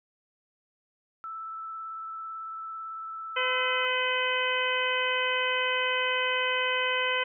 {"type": "tone with vibrato", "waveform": "sine", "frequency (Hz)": 1318.5, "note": "E6", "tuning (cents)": 0, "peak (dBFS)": -35, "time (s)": [1.24, 3.85], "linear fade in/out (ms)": 0, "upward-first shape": "sine", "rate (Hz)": 18, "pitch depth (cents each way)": 12}
{"type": "harmonic tone", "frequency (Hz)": 508, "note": "B4", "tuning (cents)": 49, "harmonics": [1, 2, 3, 4, 5, 6], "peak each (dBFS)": [-32, -32, -32, -32, -32, -32], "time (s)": [3.36, 7.24], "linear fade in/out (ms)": 10}
{"effects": []}